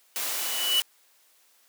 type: tone with exponential growth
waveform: triangle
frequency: 2960 Hz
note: F#7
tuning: in tune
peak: -17 dBFS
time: 0.15-0.8 s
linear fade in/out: 1 ms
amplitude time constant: 140 ms
type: noise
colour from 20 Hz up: white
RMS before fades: -30 dBFS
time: 0.16-0.82 s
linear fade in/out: 0 ms
effects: white hiss -62 dBFS RMS until 1.68 s + high-pass 400 Hz 12 dB/octave